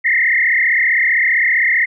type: tone with frequency modulation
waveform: sine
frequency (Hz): 1981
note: B6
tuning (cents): +5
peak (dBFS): -11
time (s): 0.04-1.86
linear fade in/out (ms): 20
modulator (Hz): 35.4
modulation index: 4.5
effects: none